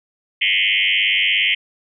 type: tone with frequency modulation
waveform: sine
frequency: 2600 Hz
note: E7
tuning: 24 cents flat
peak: -14 dBFS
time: 0.41-1.55 s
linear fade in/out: 10 ms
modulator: 97.1 Hz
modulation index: 6.1
effects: none